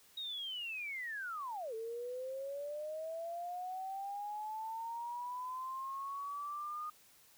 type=linear two-way sweep; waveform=sine; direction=down then up; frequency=3806 to 440 to 1230 Hz; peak=-39 dBFS; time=0.17-6.9 s; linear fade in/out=5 ms; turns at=1.74 s; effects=white hiss -64 dBFS RMS until 7.37 s